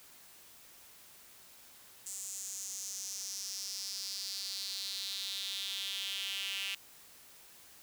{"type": "tone with high-pass filter sweep", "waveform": "sawtooth", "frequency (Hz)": 196, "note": "G3", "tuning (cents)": 0, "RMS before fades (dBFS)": -40, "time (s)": [2.06, 6.75], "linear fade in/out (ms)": 5, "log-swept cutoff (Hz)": [7500, 2800], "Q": 4.5, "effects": ["white hiss -57 dBFS RMS until 7.82 s"]}